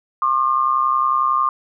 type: tone pair together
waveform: sine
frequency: 1070 / 1201 Hz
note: C6 / D6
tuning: +38 / +38 cents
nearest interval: major second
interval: 200 cents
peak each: -18 / -17 dBFS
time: 0.22-1.49 s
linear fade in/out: 2 ms
effects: none